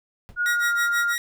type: noise with exponential decay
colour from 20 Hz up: brown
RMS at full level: -35 dBFS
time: 0.29-0.42 s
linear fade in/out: 0 ms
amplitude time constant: 27 ms
type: tone with pitch glide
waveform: sine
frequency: 1439 to 1404.5 Hz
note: F#6 to F6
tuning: -49 to +9 cents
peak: -20 dBFS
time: 0.36-1.16 s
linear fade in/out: 50 ms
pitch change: -42 cents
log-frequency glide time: 0.47-0.74 s
type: tone with tremolo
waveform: sawtooth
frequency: 1900 Hz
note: A#6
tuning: 33 cents sharp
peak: -20 dBFS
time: 0.46-1.18 s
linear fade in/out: 0 ms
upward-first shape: sine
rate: 6.2 Hz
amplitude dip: 95%
effects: none